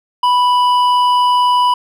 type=tone with hard clipping; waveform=triangle; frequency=987.8 Hz; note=B5; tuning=in tune; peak=-11 dBFS; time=0.23-1.74 s; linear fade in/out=5 ms; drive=11 dB; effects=none